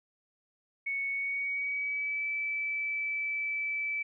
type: tone with pitch glide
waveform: sine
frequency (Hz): 2217 to 2311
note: C#7 to D7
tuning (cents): 0 to -28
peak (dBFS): -30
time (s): 0.86-4.03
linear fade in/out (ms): 10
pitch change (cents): +72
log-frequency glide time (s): 1.1-2.27
effects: none